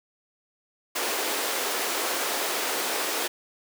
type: high-pass noise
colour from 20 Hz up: pink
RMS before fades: -28 dBFS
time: 0.95-3.28 s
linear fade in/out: 10 ms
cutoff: 350 Hz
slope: 24 dB/octave
effects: none